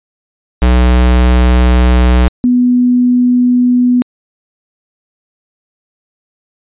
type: tone pair in turn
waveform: square / sine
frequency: 61.74 / 247 Hz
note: B1 / B3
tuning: 0 / 0 cents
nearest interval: 2 octaves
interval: 2400 cents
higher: second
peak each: -6 dBFS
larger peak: neither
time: 0.62-2.28 / 2.44-4.02 s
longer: first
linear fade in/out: 0 ms
effects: resampled to 8000 Hz